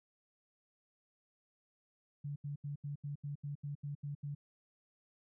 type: tone bursts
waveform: sine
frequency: 143.9 Hz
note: D3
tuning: 35 cents flat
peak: -38 dBFS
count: 11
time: 2.24-4.35 s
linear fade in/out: 10 ms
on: 120 ms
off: 79 ms
effects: none